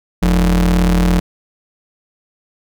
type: ring-modulated tone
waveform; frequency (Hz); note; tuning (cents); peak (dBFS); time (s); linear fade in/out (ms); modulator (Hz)
square; 65.41; C2; 0; -8; 0.22-1.2; 10; 112
effects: none